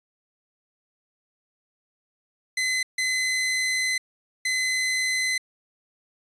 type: tone bursts at uneven times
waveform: sawtooth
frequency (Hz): 2036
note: C7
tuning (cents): -48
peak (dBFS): -19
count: 3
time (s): 2.57-2.83 / 2.98-3.98 / 4.45-5.38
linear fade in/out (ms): 5
effects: resampled to 22050 Hz